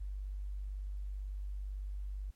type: tone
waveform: sine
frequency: 49 Hz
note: G1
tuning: in tune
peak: -37 dBFS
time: 0-2.31 s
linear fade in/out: 10 ms
effects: pink hiss -73 dBFS RMS until 2.35 s + MP3 64 kbps